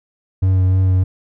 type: tone with vibrato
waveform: triangle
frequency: 93.5 Hz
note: F#2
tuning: 19 cents sharp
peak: -9 dBFS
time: 0.42-1.04 s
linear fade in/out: 10 ms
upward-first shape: sine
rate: 3.3 Hz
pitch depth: 17 cents each way
effects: none